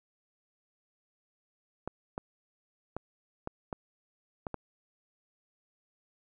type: clicks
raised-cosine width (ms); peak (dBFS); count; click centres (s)
1; -21; 7; 1.876 / 2.179 / 2.966 / 3.474 / 3.728 / 4.468 / 4.543
effects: none